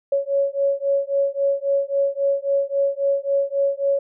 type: beating tone pair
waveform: sine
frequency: 554.4 / 558.1 Hz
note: C#5 / C#5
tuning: 0 / +12 cents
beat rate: 3.7 Hz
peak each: -21 dBFS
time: 0.12-3.99 s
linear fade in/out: 5 ms
effects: none